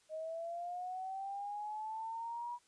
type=linear sweep; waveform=sine; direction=up; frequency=622.3 to 971 Hz; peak=-39 dBFS; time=0.09-2.59 s; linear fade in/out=50 ms; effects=white hiss -70 dBFS RMS until 2.67 s + resampled to 22050 Hz